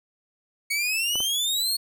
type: exponential sweep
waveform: sawtooth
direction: up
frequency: 2217 to 4380 Hz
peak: -20 dBFS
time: 0.7-1.77 s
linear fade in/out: 10 ms
type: clicks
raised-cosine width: 1 ms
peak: -22 dBFS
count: 2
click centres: 1.156 / 1.204 s
effects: none